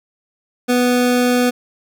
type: tone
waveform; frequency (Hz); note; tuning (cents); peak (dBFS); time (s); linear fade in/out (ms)
25% pulse; 246.9; B3; 0; -9; 0.68-1.51; 20
effects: none